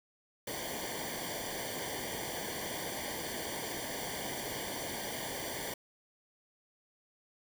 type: noise with comb filter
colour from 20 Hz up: pink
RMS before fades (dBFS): -39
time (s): 0.47-5.74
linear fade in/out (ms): 5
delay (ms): 0.76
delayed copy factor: -0.95
effects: none